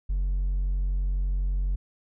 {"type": "tone with hard clipping", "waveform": "sine", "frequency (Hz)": 46, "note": "F#1", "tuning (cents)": -9, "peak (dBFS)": -24, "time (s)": [0.09, 1.76], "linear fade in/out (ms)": 10, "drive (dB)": 2, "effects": []}